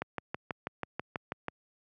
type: click train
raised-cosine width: 0.5 ms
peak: -18 dBFS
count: 10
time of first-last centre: 0.02-1.483 s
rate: 6.15 Hz
effects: high-pass 100 Hz 12 dB/octave